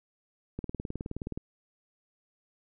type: click train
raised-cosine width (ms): 3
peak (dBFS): -22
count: 16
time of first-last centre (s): 0.59-1.375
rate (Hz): 19.1
effects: none